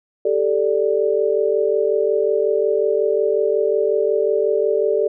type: chord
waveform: sine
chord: G suspended second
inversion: none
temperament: equal with one note detuned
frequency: 394.5 / 440 / 587.3 Hz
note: G4 / A4 / D5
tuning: +11 / 0 / 0 cents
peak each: -20 / -18 / -21 dBFS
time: 0.25-5.08 s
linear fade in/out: 5 ms
effects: none